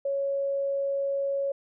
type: tone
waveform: sine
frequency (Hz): 554.4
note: C#5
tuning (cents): 0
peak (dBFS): -25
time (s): 0.05-1.52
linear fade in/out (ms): 5
effects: none